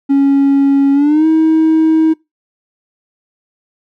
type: tone with pitch glide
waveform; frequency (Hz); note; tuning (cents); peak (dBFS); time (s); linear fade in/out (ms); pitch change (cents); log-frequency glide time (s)
triangle; 277.2 to 318.4; C#4 to D#4; 0 to +40; -4; 0.09-2.14; 20; +240; 0.93-1.26
effects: noise-tail reverb RT60 0.2 s tail -24 dB re dry + tanh soft clip ceiling -2 dBFS